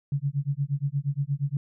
sine tone with tremolo, 141 Hz, C#3, 30 cents sharp, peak -21 dBFS, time 0.12-1.57 s, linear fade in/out 2 ms, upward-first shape sine, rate 8.5 Hz, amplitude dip 100%, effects none

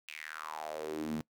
sawtooth tone with high-pass filter sweep, 77.78 Hz, D#2, in tune, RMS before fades -40 dBFS, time 0.08-1.21 s, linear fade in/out 0 ms, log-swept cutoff 2700 to 190 Hz, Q 5.6, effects noise-tail reverb RT60 0.1 s tail -22 dB re dry

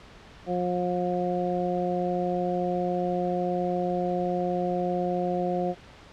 harmonic tone, 178.6 Hz, F3, 39 cents sharp, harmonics 1 / 2 / 3 / 4, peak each -30 / -30 / -30 / -30 dBFS, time 0.46-5.75 s, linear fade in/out 50 ms, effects pink hiss -49 dBFS RMS until 6.12 s + low-pass 4000 Hz 12 dB/octave

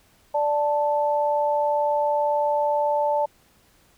sine tone pair together, 587.3 / 880 Hz, D5 / A5, 0 / 0 cents, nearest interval perfect fifth, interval 700 cents, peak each -22 dBFS, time 0.34-3.26 s, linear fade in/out 10 ms, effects pink hiss -59 dBFS RMS until 3.97 s

